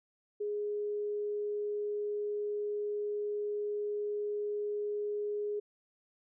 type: tone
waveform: sine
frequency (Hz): 415.3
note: G#4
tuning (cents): 0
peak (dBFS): -32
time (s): 0.4-5.6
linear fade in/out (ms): 10
effects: none